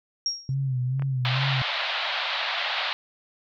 sine tone with exponential decay, 5588 Hz, F8, in tune, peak -20 dBFS, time 0.26-0.54 s, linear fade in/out 1 ms, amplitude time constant 60 ms
sine tone with vibrato, 130.81 Hz, C3, in tune, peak -23 dBFS, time 0.49-1.62 s, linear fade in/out 2 ms, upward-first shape sine, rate 2.3 Hz, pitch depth 83 cents each way
clicks, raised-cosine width 0.5 ms, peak -28 / -22 dBFS, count 2, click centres 0.996 / 1.022 s
white band-pass noise, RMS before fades -28 dBFS, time 1.25-2.93 s, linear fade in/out 0 ms, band 590 to 4100 Hz, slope 48 dB/octave
effects none

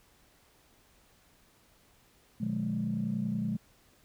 sine tone cluster, 121.4 / 152.8 / 182.3 / 212.4 Hz, B2 / D#3 / F#3 / G#3, -29 / -31 / -25 / +39 cents, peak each -37 / -38 / -35 / -31 dBFS, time 2.4-3.57 s, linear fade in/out 10 ms, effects tanh soft clip ceiling -22 dBFS + pink hiss -64 dBFS RMS until 4.04 s

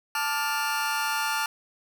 sawtooth chord, D minor, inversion second, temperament just, 881 / 1174.7 / 1409.6 Hz, A5 / D6 / F6, +2 / 0 / +16 cents, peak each -25 / -29 / -25 dBFS, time 0.15-1.46 s, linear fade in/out 2 ms, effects none

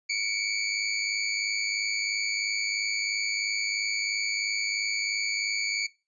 25% pulse tone pair together, 2217 / 2320 Hz, C#7 / D7, 0 / -22 cents, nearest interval minor second, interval 78 cents, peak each -26 / -25 dBFS, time 0.09-5.87 s, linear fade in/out 10 ms, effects noise-tail reverb RT60 0.3 s tail -22 dB re dry + resampled to 22050 Hz

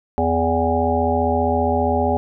harmonic tone with a mistuned harmonic, 82.8 Hz, E2, 8 cents sharp, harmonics 1 / 3 / 5 / 7 / 9 / 10, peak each -23 / -23 / -23 / -23 / -23 / -23 dBFS, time 0.18-2.17 s, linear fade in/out 0 ms, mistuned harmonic 10, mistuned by -16 cents, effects none

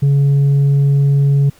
sine tone, 140.4 Hz, C#3, 22 cents sharp, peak -6 dBFS, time 0.02-1.5 s, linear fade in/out 10 ms, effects tanh soft clip ceiling -8 dBFS + pink hiss -48 dBFS RMS until 1.59 s

